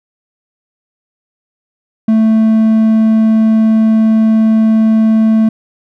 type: tone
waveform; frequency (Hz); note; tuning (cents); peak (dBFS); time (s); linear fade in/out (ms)
triangle; 220.7; A3; +5; -4; 2.08-5.49; 5
effects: none